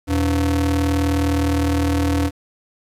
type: ring-modulated tone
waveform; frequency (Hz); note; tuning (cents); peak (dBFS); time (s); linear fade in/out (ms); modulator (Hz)
square; 101.9; G#2; -32; -14; 0.07-2.31; 50; 184
effects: resampled to 32000 Hz + 8-bit